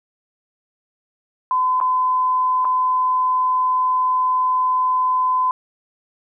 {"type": "tone with dropouts", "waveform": "sine", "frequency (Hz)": 1017, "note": "C6", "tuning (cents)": -50, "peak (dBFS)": -15, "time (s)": [1.51, 5.51], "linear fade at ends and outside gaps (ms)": 1, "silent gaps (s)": [[1.802, 1.812], [2.647, 2.652]], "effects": []}